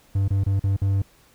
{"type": "tone with dropouts", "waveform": "triangle", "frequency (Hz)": 98, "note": "G2", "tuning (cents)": 0, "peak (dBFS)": -16, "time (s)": [0.15, 1.02], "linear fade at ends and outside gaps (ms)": 5, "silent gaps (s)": [[0.281, 0.305], [0.438, 0.463], [0.596, 0.638], [0.766, 0.816]], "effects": ["pink hiss -56 dBFS RMS until 1.34 s"]}